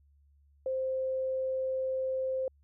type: tone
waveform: sine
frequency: 523.3 Hz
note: C5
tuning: in tune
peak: -29 dBFS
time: 0.66-2.48 s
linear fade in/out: 2 ms
effects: added 71 Hz sine -61 dBFS peak until 2.63 s